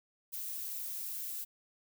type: noise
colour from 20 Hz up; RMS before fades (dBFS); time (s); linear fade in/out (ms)
violet; -40; 0.32-1.45; 20
effects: none